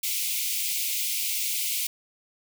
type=high-pass noise; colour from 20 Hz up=white; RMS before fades=-28 dBFS; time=0.03-1.87 s; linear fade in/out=5 ms; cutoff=2100 Hz; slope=96 dB/octave; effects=none